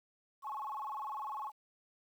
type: tone with vibrato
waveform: sine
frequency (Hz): 967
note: B5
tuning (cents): -37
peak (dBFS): -37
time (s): 0.42-1.52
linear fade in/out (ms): 50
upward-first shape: square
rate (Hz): 20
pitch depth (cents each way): 220
effects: tanh soft clip ceiling -33 dBFS + 11-bit